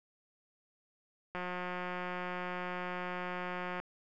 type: click train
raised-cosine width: 0.5 ms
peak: -24 dBFS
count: 442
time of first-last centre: 1.35-3.8 s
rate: 180 Hz
effects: none